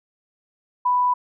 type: tone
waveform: sine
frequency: 990 Hz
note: B5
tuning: 4 cents sharp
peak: -16 dBFS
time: 0.85-1.14 s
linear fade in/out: 10 ms
effects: none